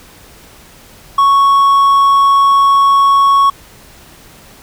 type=tone; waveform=triangle; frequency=1108.7 Hz; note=C#6; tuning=in tune; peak=-4 dBFS; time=1.18-3.5 s; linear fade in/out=5 ms; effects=pink hiss -40 dBFS RMS until 4.62 s

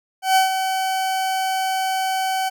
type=tone with ADSR envelope; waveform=40% pulse; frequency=760 Hz; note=F#5; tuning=46 cents sharp; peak=-11 dBFS; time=0.22-2.5 s; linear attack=140 ms; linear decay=130 ms; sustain=-8 dB; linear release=21 ms; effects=none

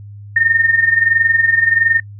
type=tone with amplitude modulation; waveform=sine; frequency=1826 Hz; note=A#6; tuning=36 cents flat; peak=-7 dBFS; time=0.36-2 s; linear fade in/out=5 ms; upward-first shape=sine; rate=21.4 Hz; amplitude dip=70%; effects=noise-tail reverb RT60 0.1 s tail -25 dB re dry + added 102 Hz sine -31 dBFS peak until 2.19 s

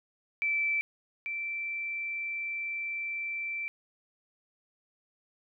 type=tone pair in turn; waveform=sine; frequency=2325 / 2338 Hz; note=D7 / D7; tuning=-18 / -8 cents; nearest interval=unison; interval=10 cents; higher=second; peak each=-26 / -32 dBFS; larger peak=first; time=0.42-0.81 / 1.26-3.68 s; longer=second; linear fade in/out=0 ms; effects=none

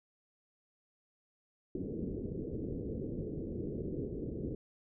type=low-pass noise; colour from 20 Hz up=white; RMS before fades=-39 dBFS; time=1.75-4.55 s; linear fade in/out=2 ms; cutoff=450 Hz; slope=48 dB/octave; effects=none

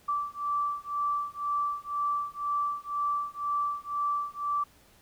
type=beating tone pair; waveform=sine; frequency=1163 / 1165 Hz; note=D6 / D6; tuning=-17 / -14 cents; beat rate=2 Hz; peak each=-31 dBFS; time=0.08-4.64 s; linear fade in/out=10 ms; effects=pink hiss -60 dBFS RMS until 5.01 s

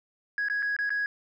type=tone with dropouts; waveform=sine; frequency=1661.2 Hz; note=G#6; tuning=in tune; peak=-24 dBFS; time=0.38-1.06 s; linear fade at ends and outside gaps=1 ms; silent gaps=0.485-0.499 / 0.623-0.627 / 0.765-0.788 / 0.894-0.904 s; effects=tanh soft clip ceiling -23 dBFS

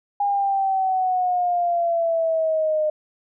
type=exponential sweep; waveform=sine; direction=down; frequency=814 to 610 Hz; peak=-18 dBFS; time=0.2-2.9 s; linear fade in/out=5 ms; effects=none

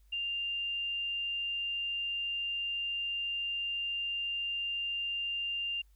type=tone; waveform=sine; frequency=2794 Hz; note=F7; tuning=in tune; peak=-32 dBFS; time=0.12-5.82 s; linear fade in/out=10 ms; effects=added 50 Hz sine -59 dBFS peak until 5.95 s + white hiss -75 dBFS RMS until 5.95 s

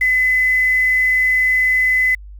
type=tone with quantisation; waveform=sine; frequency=2019 Hz; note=B6; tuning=38 cents sharp; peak=-12 dBFS; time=0.01-2.15 s; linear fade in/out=5 ms; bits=6; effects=added 50 Hz sine -33 dBFS peak until 2.39 s

